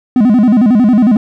triangle tone with vibrato, 229.2 Hz, A#3, 29 cents flat, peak -3 dBFS, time 0.16-1.17 s, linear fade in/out 2 ms, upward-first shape square, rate 11 Hz, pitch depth 170 cents each way, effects none

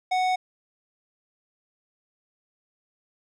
sine tone with tanh clipping, 740 Hz, F#5, in tune, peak -23 dBFS, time 0.11-0.36 s, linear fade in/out 10 ms, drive 15 dB, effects none

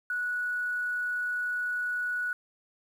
sine tone with quantisation, 1469 Hz, F#6, 13 cents flat, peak -28 dBFS, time 0.1-2.33 s, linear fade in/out 2 ms, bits 9, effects none

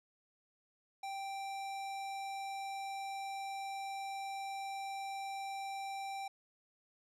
square tone with low-pass filter, 784 Hz, G5, in tune, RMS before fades -42 dBFS, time 1.03-6.28 s, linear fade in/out 5 ms, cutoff 9900 Hz, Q 0.57, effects none

